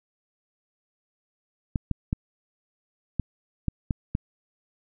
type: clicks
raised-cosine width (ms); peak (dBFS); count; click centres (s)
5; -12; 7; 1.758 / 1.913 / 2.129 / 3.197 / 3.683 / 3.908 / 4.151
effects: none